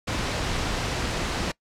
pink noise, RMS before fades -27 dBFS, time 0.07-1.52 s, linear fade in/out 10 ms, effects noise-tail reverb RT60 0.1 s tail -22 dB re dry + low-pass 6000 Hz 12 dB/octave

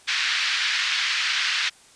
pink band-pass noise, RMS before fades -24 dBFS, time 0.07-1.7 s, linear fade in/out 20 ms, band 1600 to 4900 Hz, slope 24 dB/octave, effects white hiss -52 dBFS RMS until 1.95 s + resampled to 22050 Hz

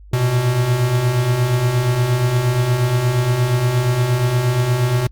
square beating tone pair, 116.54 / 125.04 Hz, A#2 / B2, 0 / +22 cents, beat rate 8.5 Hz, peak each -23 / -16 dBFS, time 0.13-5.07 s, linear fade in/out 5 ms, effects added 50 Hz sine -38 dBFS peak until 5.11 s + Opus 48 kbps

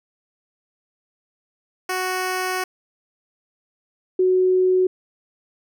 10% pulse / sine tone pair in turn, 370 / 370 Hz, F#4 / F#4, 0 / 0 cents, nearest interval unison, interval 0 cents, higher neither, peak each -14 dBFS, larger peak neither, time 1.89-2.64 / 4.19-4.87 s, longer first, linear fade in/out 5 ms, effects none

